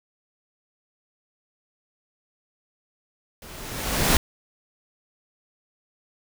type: noise with level ramp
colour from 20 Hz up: pink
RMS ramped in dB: -44 to -17 dBFS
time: 3.42-4.17 s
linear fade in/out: 2 ms
effects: none